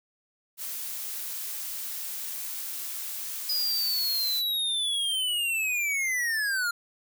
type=noise; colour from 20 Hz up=blue; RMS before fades=-35 dBFS; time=0.57-4.43 s; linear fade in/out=50 ms
type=linear sweep; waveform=square; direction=down; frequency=4970 to 1380 Hz; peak=-26 dBFS; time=3.49-6.71 s; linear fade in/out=5 ms
effects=none